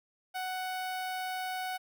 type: tone with notch filter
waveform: sawtooth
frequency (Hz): 743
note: F#5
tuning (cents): +7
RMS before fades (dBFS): -36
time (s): 0.34-1.78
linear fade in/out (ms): 20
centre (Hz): 7000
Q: 1.8
effects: none